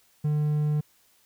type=tone; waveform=triangle; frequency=150 Hz; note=D3; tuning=37 cents sharp; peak=-20 dBFS; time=0.24-0.81 s; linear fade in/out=10 ms; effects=white hiss -63 dBFS RMS until 1.25 s